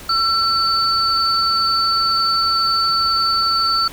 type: tone pair together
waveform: sine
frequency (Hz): 1344 / 4511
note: E6 / C#8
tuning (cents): +33 / +29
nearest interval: octave + major sixth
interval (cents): 2096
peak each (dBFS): -17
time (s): 0.09-3.88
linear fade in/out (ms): 5
effects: pink hiss -37 dBFS RMS until 3.92 s